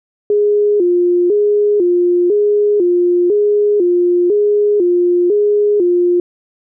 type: tone with vibrato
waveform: sine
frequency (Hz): 382.4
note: G4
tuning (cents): -43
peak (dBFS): -9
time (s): 0.3-6.2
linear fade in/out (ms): 2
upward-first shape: square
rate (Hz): 1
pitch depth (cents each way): 140
effects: none